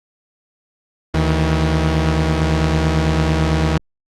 sawtooth tone pair together, 75.5 / 159.98 Hz, D2 / D#3, +48 / +48 cents, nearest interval octave + minor second, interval 1300 cents, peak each -13 dBFS, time 1.14-3.78 s, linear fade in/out 5 ms, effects low-pass 6000 Hz 12 dB/octave + Opus 32 kbps

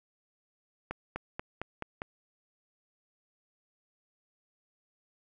accelerating click train, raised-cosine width 0.5 ms, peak -20 dBFS, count 6, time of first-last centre 0.91-2.019 s, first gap 250 ms, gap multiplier 0.94, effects none

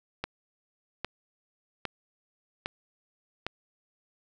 click train, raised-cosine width 0.3 ms, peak -15 dBFS, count 5, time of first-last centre 0.24-3.466 s, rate 1.24 Hz, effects none

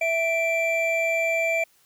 triangle tone pair together, 659.2 / 2349 Hz, E5 / D7, 0 / 0 cents, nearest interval octave + minor seventh, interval 2200 cents, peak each -22 dBFS, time 0.01-1.64 s, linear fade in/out 5 ms, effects white hiss -61 dBFS RMS until 1.85 s

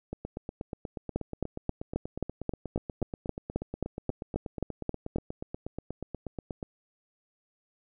two click trains, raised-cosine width 2 ms, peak -15 / -22 dBFS, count 16 / 55, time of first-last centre 1.16-5.16 / 0.13-6.628 s, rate 3.75 / 8.31 Hz, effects none

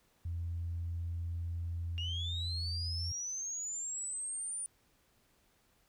sine tone, 85 Hz, F2, 46 cents flat, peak -34 dBFS, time 0.25-3.12 s, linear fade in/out 5 ms
sine linear sweep, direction up, 2800 to 9397 Hz, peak -36 dBFS, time 1.98-4.66 s, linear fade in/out 0 ms
effects tanh soft clip ceiling -30 dBFS + pink hiss -71 dBFS RMS until 5.88 s

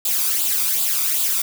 blue noise with flanger, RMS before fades -20 dBFS, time 0.05-1.42 s, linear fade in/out 5 ms, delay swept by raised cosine 0.25 to 0.86 ms, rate 2.6 Hz, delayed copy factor +0.6, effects none

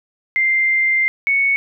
sine tone pair in turn, 2093 / 2217 Hz, C7 / C#7, 0 / 0 cents, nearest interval minor second, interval 100 cents, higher second, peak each -13 / -13 dBFS, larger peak neither, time 0.36-1.08 / 1.27-1.56 s, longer first, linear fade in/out 0 ms, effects none

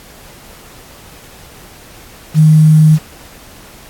sine tone with quantisation, 155.4 Hz, D#3, 2 cents flat, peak -3 dBFS, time 2.34-2.99 s, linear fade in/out 50 ms, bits 5, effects pink hiss -38 dBFS RMS until 3.89 s + AAC 64 kbps

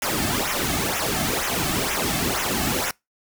pink noise with flanger, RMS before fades -24 dBFS, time 0.02-2.91 s, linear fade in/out 2 ms, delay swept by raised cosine 0.22 to 2.12 ms, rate 2.1 Hz, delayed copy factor -0.75, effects noise-tail reverb RT60 0.2 s tail -25 dB re dry

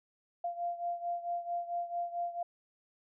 sine beating tone pair, 693 / 697.5 Hz, F5 / F5, -14 / -2 cents, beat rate 4.5 Hz, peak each -35 / -39 dBFS, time 0.44-2.43 s, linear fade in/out 5 ms, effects none

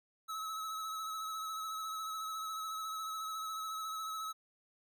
square tone with vibrato, 1292 Hz, E6, 35 cents flat, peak -39 dBFS, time 0.28-4.33 s, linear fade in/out 20 ms, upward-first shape sine, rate 14 Hz, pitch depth 28 cents each way, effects none

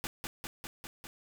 pink noise with echo, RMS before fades -37 dBFS, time 0.04-0.07 s, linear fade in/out 0 ms, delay 200 ms, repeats 5, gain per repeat -2 dB, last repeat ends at 1.07 s, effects none

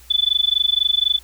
sine tone with amplitude modulation, 3480 Hz, A7, 20 cents flat, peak -11 dBFS, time 0.1-1.19 s, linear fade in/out 10 ms, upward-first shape sine, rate 24 Hz, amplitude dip 100%, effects added 60 Hz sine -46 dBFS peak until 1.23 s + white hiss -49 dBFS RMS until 1.23 s

